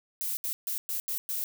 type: noise bursts at uneven times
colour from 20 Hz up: violet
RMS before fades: -32 dBFS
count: 6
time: 0.21-0.37 / 0.44-0.53 / 0.67-0.78 / 0.89-1 / 1.08-1.18 / 1.29-1.44 s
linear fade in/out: 0 ms
effects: none